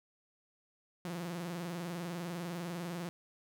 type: tone with vibrato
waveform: sawtooth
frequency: 172.3 Hz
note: F3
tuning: 23 cents flat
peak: -34 dBFS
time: 1.05-3.09 s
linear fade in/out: 0 ms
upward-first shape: square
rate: 20 Hz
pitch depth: 75 cents each way
effects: none